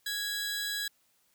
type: tone pair together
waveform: sawtooth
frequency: 1661.2 / 3951 Hz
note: G#6 / B7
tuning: 0 / 0 cents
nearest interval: octave + minor third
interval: 1500 cents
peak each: -31 / -32 dBFS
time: 0.06-0.88 s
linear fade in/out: 5 ms
effects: white hiss -70 dBFS RMS until 1.34 s